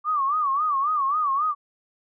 sine tone with vibrato, 1161 Hz, D6, 20 cents flat, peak -20 dBFS, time 0.04-1.55 s, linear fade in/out 50 ms, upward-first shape sine, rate 3.7 Hz, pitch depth 140 cents each way, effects none

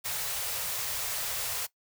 white band-stop noise, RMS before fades -33 dBFS, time 0.04-1.67 s, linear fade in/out 20 ms, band 160 to 420 Hz, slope 48 dB/octave, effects noise-tail reverb RT60 0.1 s tail -18 dB re dry

